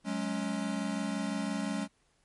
square chord, F# suspended second, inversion none, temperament equal with one note detuned, 185 / 210.7 / 277.2 Hz, F#3 / G#3 / C#4, 0 / +25 / 0 cents, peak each -38 / -35 / -37 dBFS, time 0.04-1.88 s, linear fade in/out 50 ms, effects pink hiss -71 dBFS RMS until 2.24 s + MP3 48 kbps

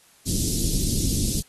pink band-stop noise, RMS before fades -24 dBFS, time 0.26-1.42 s, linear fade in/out 20 ms, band 320 to 4500 Hz, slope 24 dB/octave, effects white hiss -56 dBFS RMS until 1.48 s + AAC 32 kbps

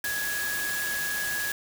sine tone in noise, 1668 Hz, G#6, 7 cents sharp, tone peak -29 dBFS, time 0.04-1.52 s, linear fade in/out 2 ms, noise white, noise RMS -33 dBFS, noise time 0.04-1.52 s, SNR +1 dB, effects none

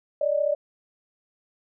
sine tone pair together, 575 / 609.5 Hz, D5 / D#5, -37 / -36 cents, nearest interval minor second, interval 101 cents, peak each -23 / -24 dBFS, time 0.21-0.55 s, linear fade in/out 5 ms, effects none

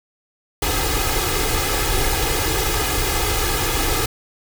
pink noise with comb filter, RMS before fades -20 dBFS, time 0.62-4.06 s, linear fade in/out 5 ms, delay 2.4 ms, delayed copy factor +0.85, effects none

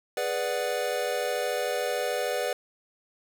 square chord, G# half-diminished seventh, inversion none, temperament equal, 415.3 / 493.9 / 587.3 / 740 Hz, G#4 / B4 / D5 / F#5, 0 / 0 / 0 / 0 cents, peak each -36 / -31 / -32 / -35 dBFS, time 0.17-2.53 s, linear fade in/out 2 ms, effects none

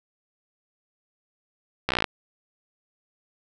slowing click train, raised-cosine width 0.3 ms, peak -6 dBFS, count 10, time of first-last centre 1.89-2.042 s, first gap 15 ms, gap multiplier 1.03, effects none

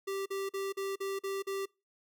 square tone bursts, 391.1 Hz, G4, 4 cents flat, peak -34 dBFS, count 7, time 0.07-1.658 s, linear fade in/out 10 ms, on 190 ms, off 43 ms, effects noise-tail reverb RT60 0.3 s tail -26 dB re dry

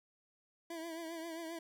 25% pulse tone with vibrato, 329.6 Hz, E4, in tune, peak -38 dBFS, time 0.7-1.59 s, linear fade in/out 5 ms, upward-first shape triangle, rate 7.5 Hz, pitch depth 67 cents each way, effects none

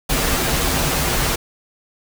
pink noise with comb filter, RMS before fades -19 dBFS, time 0.09-1.36 s, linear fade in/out 10 ms, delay 9.7 ms, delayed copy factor -0.65, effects none

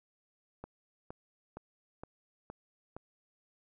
click train, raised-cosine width 1 ms, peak -29 dBFS, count 6, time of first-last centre 0.64-2.966 s, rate 2.15 Hz, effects none

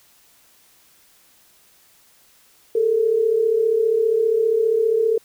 sine tone pair together, 416.9 / 451.9 Hz, G#4 / A4, +7 / +46 cents, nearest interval minor second, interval 139 cents, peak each -22 / -16 dBFS, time 2.75-5.18 s, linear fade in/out 5 ms, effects white hiss -55 dBFS RMS until 5.24 s

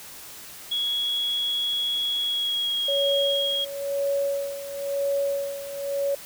sine tone with pitch glide, 3340 to 3279 Hz, G#7 to G#7, +9 to -23 cents, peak -23 dBFS, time 0.71-3.65 s, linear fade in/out 10 ms, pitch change -32 cents, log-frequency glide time 2.2-2.85 s
sine tone with tremolo, 560 Hz, C#5, 18 cents sharp, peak -21 dBFS, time 2.88-6.15 s, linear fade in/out 5 ms, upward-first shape sine, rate 0.99 Hz, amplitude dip 75%
effects white hiss -42 dBFS RMS until 6.25 s

